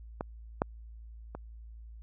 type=clicks; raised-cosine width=1 ms; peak=-19 / -12 / -25 dBFS; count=3; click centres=0.209 / 0.619 / 1.35 s; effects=added 56 Hz sine -45 dBFS peak until 2.02 s